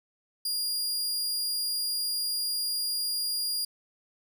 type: tone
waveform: sawtooth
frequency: 4831 Hz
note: D8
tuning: 48 cents sharp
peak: -25 dBFS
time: 0.45-3.65 s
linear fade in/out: 5 ms
effects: none